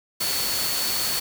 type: tone in noise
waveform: sine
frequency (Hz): 4435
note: C#8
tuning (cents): 0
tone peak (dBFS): -28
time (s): 0.2-1.2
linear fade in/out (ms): 10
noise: white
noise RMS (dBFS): -26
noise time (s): 0.2-1.2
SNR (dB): -5
effects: none